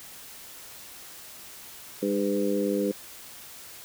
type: harmonic tone with a mistuned harmonic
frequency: 101.2 Hz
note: G#2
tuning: 44 cents flat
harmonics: 2 / 3 / 4 / 5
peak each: -29 / -29 / -29 / -29 dBFS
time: 2.02-2.92 s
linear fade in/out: 10 ms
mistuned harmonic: 5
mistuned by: -15 cents
effects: white hiss -45 dBFS RMS until 3.84 s